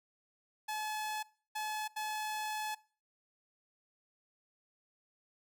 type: tone bursts at uneven times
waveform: sawtooth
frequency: 857 Hz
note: A5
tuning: 46 cents flat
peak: -32 dBFS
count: 3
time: 0.68-1.23 / 1.55-1.88 / 1.96-2.75 s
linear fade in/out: 10 ms
effects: noise-tail reverb RT60 0.4 s tail -22 dB re dry